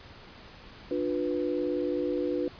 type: chord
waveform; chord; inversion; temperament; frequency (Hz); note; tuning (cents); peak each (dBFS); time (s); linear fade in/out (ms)
sine; B diminished; first; just; 296.3 / 355.6 / 493.9; D4 / F4 / B4; +15 / +31 / 0; -31; 0.91-2.48; 2
effects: pink hiss -49 dBFS RMS until 2.59 s + resampled to 11025 Hz